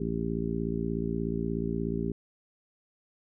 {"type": "harmonic tone", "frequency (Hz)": 56.7, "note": "A#1", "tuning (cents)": -47, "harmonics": [1, 2, 3, 4, 5, 6, 7], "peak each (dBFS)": [-38, -40, -33, -34, -37, -39, -35], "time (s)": [0, 2.12], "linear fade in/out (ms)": 5, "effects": []}